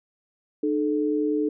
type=tone pair together; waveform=sine; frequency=302.5 / 433 Hz; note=D#4 / A4; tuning=-49 / -28 cents; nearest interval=tritone; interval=621 cents; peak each=-23 / -25 dBFS; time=0.63-1.49 s; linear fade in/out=5 ms; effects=none